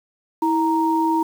sine tone pair together, 324.8 / 932.3 Hz, E4 / A#5, -26 / 0 cents, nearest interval octave + tritone, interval 1826 cents, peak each -19 dBFS, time 0.42-1.23 s, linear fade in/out 5 ms, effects 7-bit

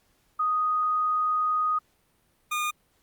sine / 25% pulse tone pair in turn, 1244.5 / 1218.9 Hz, D#6 / D#6, 0 / -36 cents, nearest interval unison, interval 36 cents, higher first, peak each -22 dBFS, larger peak neither, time 0.39-1.79 / 2.51-2.71 s, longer first, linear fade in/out 10 ms, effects pink hiss -67 dBFS RMS until 3.02 s + Opus 48 kbps

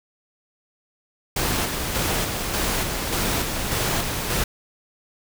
pink noise with tremolo, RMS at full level -23 dBFS, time 1.36-4.44 s, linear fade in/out 5 ms, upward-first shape square, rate 1.7 Hz, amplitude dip 35%, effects none

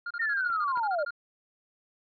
triangle tone bursts, 1408 Hz, F6, 14 cents sharp, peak -30 dBFS, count 14, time 0.06-1.107 s, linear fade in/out 5 ms, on 46 ms, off 31 ms
sine linear sweep, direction down, 1864.7 to 554.4 Hz, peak -26 dBFS, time 0.19-1.05 s, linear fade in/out 10 ms
clicks, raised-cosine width 0.5 ms, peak -34 / -28 dBFS, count 2, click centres 0.502 / 0.774 s
effects resampled to 11025 Hz

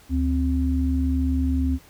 sine tone pair together, 73.47 / 261.6 Hz, D2 / C4, +1 / 0 cents, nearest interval octave + minor seventh, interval 2199 cents, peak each -21 / -23 dBFS, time 0.09-1.79 s, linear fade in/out 50 ms, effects pink hiss -52 dBFS RMS until 1.89 s

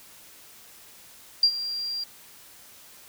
sine tone with ADSR envelope, 4758 Hz, D8, 22 cents sharp, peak -13 dBFS, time 1.43-2.04 s, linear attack 4 ms, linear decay 70 ms, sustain -15 dB, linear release 6 ms, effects white hiss -50 dBFS RMS until 3.08 s

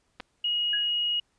clicks, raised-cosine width 0.3 ms, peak -22 dBFS, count 2, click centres 0.2 / 0.204 s
sine tone, 2888 Hz, F#7, 43 cents flat, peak -24 dBFS, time 0.44-1.2 s, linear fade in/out 5 ms
sine tone with exponential decay, 1661.2 Hz, G#6, in tune, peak -26 dBFS, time 0.73-0.91 s, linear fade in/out 5 ms, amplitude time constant 38 ms
effects pink hiss -71 dBFS RMS until 1.38 s + resampled to 22050 Hz

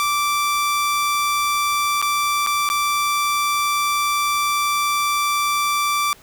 sawtooth tone with dropouts, 1170 Hz, D6, 7 cents flat, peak -14 dBFS, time 0-6.13 s, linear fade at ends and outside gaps 0 ms, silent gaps 2.016-2.025 / 2.464-2.471 / 2.69-2.7 s, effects pink hiss -48 dBFS RMS until 6.22 s

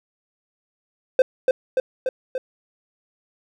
triangle tone with echo, 516 Hz, C5, 24 cents flat, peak -8 dBFS, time 1.19-1.22 s, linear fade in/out 2 ms, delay 290 ms, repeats 4, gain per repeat -3 dB, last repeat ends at 2.38 s, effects none

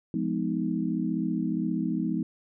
sine chord, F half-diminished seventh, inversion none, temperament just, 174.61 / 209.5 / 251.4 / 314.3 Hz, F3 / Ab3 / Cb4 / Eb4, 0 / +15 / +31 / +18 cents, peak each -31 dBFS, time 0.14-2.23 s, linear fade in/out 2 ms, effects none

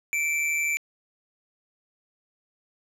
square tone with amplitude modulation, 2334 Hz, D7, 11 cents flat, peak -22 dBFS, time 0.13-0.77 s, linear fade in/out 0 ms, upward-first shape sine, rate 152 Hz, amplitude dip 45%, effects low-pass 11000 Hz 12 dB/octave + 10-bit

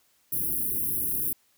white band-stop noise, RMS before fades -28 dBFS, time 0.32-1.33 s, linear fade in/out 5 ms, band 400 to 10000 Hz, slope 96 dB/octave, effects white hiss -66 dBFS RMS until 1.57 s

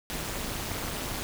pink noise with amplitude modulation, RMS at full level -30 dBFS, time 0.1-1.23 s, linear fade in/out 0 ms, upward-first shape sine, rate 211 Hz, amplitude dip 85%, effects none

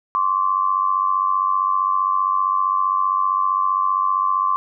sine tone pair together, 1050 / 1145.3 Hz, C6 / D6, +6 / -44 cents, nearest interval major second, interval 150 cents, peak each -19 dBFS, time 0.15-4.56 s, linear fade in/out 0 ms, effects none

